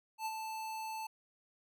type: tone with ADSR envelope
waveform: square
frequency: 880 Hz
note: A5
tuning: in tune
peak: -35 dBFS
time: 0.18-1.07 s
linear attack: 78 ms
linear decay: 44 ms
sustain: -5 dB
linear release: 7 ms
effects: none